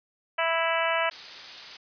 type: harmonic tone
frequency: 329.6 Hz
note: E4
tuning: in tune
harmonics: 2 / 3 / 4 / 5 / 6 / 7 / 8 / 9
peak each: -28 / -30 / -31 / -32 / -33 / -33 / -34 / -35 dBFS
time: 0.38-1.1 s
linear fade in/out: 10 ms
type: noise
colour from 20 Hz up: blue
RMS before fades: -34 dBFS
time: 1.11-1.77 s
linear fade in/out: 5 ms
effects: resampled to 11025 Hz